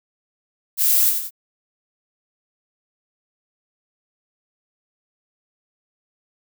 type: noise with echo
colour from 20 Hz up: violet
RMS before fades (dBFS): -17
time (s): 0.77-1.13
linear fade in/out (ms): 50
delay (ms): 89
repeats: 2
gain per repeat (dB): -6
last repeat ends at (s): 1.308
effects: none